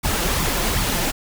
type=noise with flanger; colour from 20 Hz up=pink; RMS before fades=-21 dBFS; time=0.03-1.12 s; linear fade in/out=20 ms; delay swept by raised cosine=0.86 to 5.86 ms; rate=2.6 Hz; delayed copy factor=+0.65; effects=none